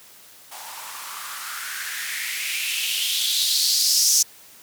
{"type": "noise with band-pass filter sweep", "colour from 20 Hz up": "violet", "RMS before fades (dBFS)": -24, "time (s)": [0.51, 4.23], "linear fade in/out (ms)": 10, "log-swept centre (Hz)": [780, 6000], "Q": 4.3, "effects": ["white hiss -48 dBFS RMS until 4.62 s", "high-pass 80 Hz 12 dB/octave"]}